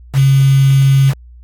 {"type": "tone with quantisation", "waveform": "sine", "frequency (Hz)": 135.8, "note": "C#3", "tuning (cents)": -35, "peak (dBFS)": -6, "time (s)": [0.13, 1.14], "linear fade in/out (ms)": 50, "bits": 4, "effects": ["added 60 Hz sine -35 dBFS peak until 1.43 s", "AAC 64 kbps"]}